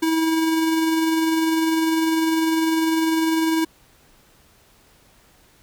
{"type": "tone with tremolo", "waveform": "square", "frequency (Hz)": 322.7, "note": "E4", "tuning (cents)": -37, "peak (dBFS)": -17, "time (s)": [0.02, 3.65], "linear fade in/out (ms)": 10, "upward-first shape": "sine", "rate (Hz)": 20, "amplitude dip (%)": 30, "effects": ["pink hiss -55 dBFS RMS until 5.62 s"]}